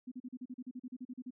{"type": "tone bursts", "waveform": "sine", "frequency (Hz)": 251.3, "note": "B3", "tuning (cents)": 30, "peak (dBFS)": -40, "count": 15, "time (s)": [0.07, 1.307], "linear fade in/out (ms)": 10, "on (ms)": 47, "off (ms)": 38, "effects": []}